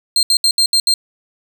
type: tone bursts at uneven times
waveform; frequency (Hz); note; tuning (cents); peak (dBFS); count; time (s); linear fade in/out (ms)
35% pulse; 4180; C8; -2; -9; 6; 0.16-0.23 / 0.3-0.37 / 0.44-0.51 / 0.58-0.66 / 0.73-0.8 / 0.87-0.94; 2
effects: none